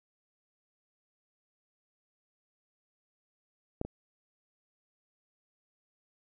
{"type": "clicks", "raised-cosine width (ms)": 2, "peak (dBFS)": [-18, -25], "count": 2, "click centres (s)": [3.814, 3.85], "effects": []}